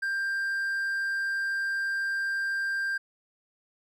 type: tone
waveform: triangle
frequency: 1587 Hz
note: G6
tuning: 21 cents sharp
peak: -25 dBFS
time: 0.02-2.98 s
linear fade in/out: 10 ms
effects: none